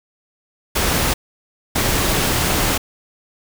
pink noise bursts at uneven times, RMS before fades -18 dBFS, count 2, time 0.75-1.14 / 1.75-2.78 s, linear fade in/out 10 ms, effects none

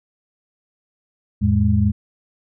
sine tone cluster, 84.5 / 108.4 / 206.9 Hz, E2 / A2 / G#3, +43 / -25 / -6 cents, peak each -18 dBFS, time 1.41-1.92 s, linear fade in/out 20 ms, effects none

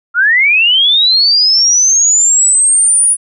sine linear sweep, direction up, 1356 to 9840 Hz, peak -6 dBFS, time 0.14-3.17 s, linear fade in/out 50 ms, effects none

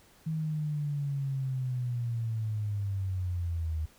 sine linear sweep, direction down, 160.3 to 76.7 Hz, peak -29 dBFS, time 0.26-3.86 s, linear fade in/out 10 ms, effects pink hiss -60 dBFS RMS until 3.98 s

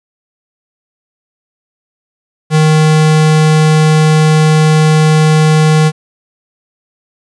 square tone, 155.56 Hz, D#3, in tune, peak -6 dBFS, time 2.5-5.92 s, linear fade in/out 50 ms, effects resampled to 22050 Hz + 7-bit

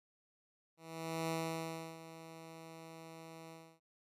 10% pulse tone with ADSR envelope, 162.9 Hz, E3, 20 cents flat, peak -27 dBFS, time 0.77-3.8 s, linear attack 520 ms, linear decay 680 ms, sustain -15 dB, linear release 290 ms, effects resampled to 32000 Hz

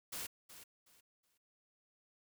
white noise with echo, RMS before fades -43 dBFS, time 0.12-0.27 s, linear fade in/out 10 ms, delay 370 ms, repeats 3, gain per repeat -12 dB, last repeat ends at 1.38 s, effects none

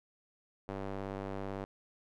square tone with band-pass filter, 49 Hz, G1, in tune, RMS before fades -40 dBFS, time 0.68-1.65 s, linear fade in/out 10 ms, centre 560 Hz, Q 0.79, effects none

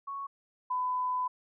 sine tone pair in turn, 1108.7 / 1003.3 Hz, C#6 / B5, 0 / +27 cents, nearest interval major second, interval 173 cents, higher first, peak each -35 / -28 dBFS, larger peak second, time 0.07-0.27 / 0.7-1.28 s, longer second, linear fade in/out 10 ms, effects none

